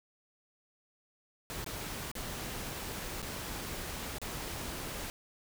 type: noise with dropouts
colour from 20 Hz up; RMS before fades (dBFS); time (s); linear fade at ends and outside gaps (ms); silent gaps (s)
pink; -40; 1.5-5.1; 0; 1.644-1.663 / 2.115-2.153 / 3.219-3.227 / 4.184-4.216
effects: none